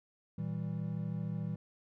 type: chord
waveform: triangle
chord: E diminished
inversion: second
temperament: equal with one note detuned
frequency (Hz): 116.54 / 162.26 / 196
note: Bb2 / E3 / G3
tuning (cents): 0 / -27 / 0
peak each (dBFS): -38 / -35 / -39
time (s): 0.38-1.56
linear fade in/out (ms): 5
effects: none